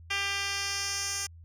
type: tone with band-pass filter sweep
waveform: 10% pulse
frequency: 397.5 Hz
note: G4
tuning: 24 cents sharp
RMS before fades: -32 dBFS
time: 0.1-1.27 s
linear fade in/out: 10 ms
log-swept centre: 3200 to 7000 Hz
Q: 1.8
effects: added 83 Hz sine -47 dBFS peak until 1.44 s